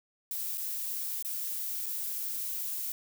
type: noise with dropouts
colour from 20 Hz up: violet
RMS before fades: -35 dBFS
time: 0.31-2.92 s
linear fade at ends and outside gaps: 1 ms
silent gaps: 0.574-0.579 / 1.225-1.248 / 1.86-1.864 s
effects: none